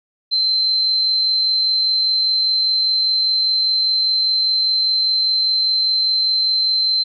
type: tone with amplitude modulation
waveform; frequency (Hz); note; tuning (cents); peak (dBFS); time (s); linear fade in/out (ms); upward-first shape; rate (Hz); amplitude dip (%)
sine; 4100; C8; -36; -13; 0.31-7.04; 20; sine; 45; 25
effects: none